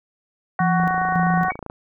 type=harmonic tone; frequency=372.5 Hz; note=F#4; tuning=12 cents sharp; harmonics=2 / 3 / 4 / 5; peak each=-21 / -25 / -27 / -29 dBFS; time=0.59-1.51 s; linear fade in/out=2 ms
type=tone with tremolo; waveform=sine; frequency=172 Hz; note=F3; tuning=26 cents flat; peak=-18 dBFS; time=0.6-1.48 s; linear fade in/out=5 ms; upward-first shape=square; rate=1.8 Hz; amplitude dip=70%
type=click train; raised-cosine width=1 ms; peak=-18 dBFS; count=26; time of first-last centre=0.8-1.699 s; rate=27.8 Hz
type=tone with exponential decay; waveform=sine; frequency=2259 Hz; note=C#7; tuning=32 cents sharp; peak=-24 dBFS; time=1.5-1.59 s; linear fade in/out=5 ms; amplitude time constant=19 ms
effects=none